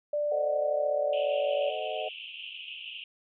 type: tone with pitch glide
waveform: sine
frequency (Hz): 590 to 575.2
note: D5 to D5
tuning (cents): +8 to -36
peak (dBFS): -26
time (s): 0.13-1.7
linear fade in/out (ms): 5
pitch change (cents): -44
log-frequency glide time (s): 0.69-1.47
type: chord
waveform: sine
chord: A diminished seventh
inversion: none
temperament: equal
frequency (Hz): 440 / 523.3 / 622.3 / 740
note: A4 / C5 / Eb5 / Gb5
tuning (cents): 0 / 0 / 0 / 0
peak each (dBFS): -39 / -39 / -34 / -36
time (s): 0.31-2.09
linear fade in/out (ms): 10
type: band-pass noise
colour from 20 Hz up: white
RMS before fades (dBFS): -42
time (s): 1.13-3.04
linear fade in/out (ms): 2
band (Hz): 2600 to 3100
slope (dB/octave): 96
effects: none